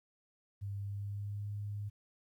sine tone with pitch glide, 100 to 102.87 Hz, G2 to G#2, +35 to -16 cents, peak -37 dBFS, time 0.61-1.9 s, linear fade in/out 20 ms, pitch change +49 cents, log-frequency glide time 0.77-1.48 s, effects 12-bit

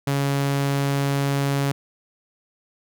sawtooth tone, 139.7 Hz, C#3, 14 cents sharp, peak -16 dBFS, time 0.07-1.72 s, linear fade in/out 5 ms, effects none

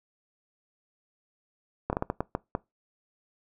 slowing click train, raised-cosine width 1 ms, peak -13 dBFS, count 8, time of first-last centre 1.9-2.551 s, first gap 29 ms, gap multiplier 1.38, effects noise-tail reverb RT60 0.2 s tail -22 dB re dry

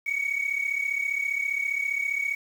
sine tone pair together, 2221 / 2256 Hz, C#7 / C#7, +3 / +30 cents, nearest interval unison, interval 27 cents, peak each -27 / -26 dBFS, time 0.06-2.35 s, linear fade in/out 10 ms, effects tanh soft clip ceiling -20 dBFS + 8-bit

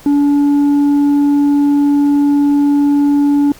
triangle tone with tanh clipping, 287 Hz, D4, 40 cents flat, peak -9 dBFS, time 0.06-3.52 s, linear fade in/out 2 ms, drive 8 dB, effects pink hiss -40 dBFS RMS until 3.59 s

